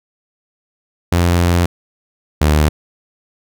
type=tone pair in turn; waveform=sawtooth; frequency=86.9 / 75.77 Hz; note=F2 / D#2; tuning=-8 / -45 cents; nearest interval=major second; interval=237 cents; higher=first; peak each=-7 / -6 dBFS; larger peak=second; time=1.12-1.66 / 2.41-2.69 s; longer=first; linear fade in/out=5 ms; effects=none